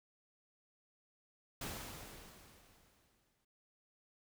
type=noise with exponential decay; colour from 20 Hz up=pink; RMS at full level=-42 dBFS; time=1.61-3.45 s; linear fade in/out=5 ms; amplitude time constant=400 ms; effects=none